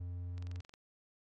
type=tone; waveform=triangle; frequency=88.5 Hz; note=F2; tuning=23 cents sharp; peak=-37 dBFS; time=0-0.61 s; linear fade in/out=10 ms
type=click train; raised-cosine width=0.2 ms; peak=-37 dBFS; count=9; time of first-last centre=0.38-0.739 s; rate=22.3 Hz
effects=AAC 32 kbps